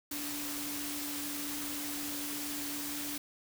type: tone in noise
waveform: sine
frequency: 291.1 Hz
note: D4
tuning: 15 cents flat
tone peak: -41 dBFS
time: 0.11-3.18 s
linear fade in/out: 5 ms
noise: white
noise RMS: -39 dBFS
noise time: 0.11-3.18 s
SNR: -5 dB
effects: none